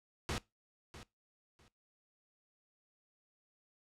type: noise with echo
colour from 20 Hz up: pink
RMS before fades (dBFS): -37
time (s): 0.29-0.38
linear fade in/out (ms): 0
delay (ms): 650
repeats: 2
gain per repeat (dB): -14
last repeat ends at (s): 1.68
effects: noise-tail reverb RT60 0.2 s tail -20 dB re dry + low-pass 7000 Hz 12 dB/octave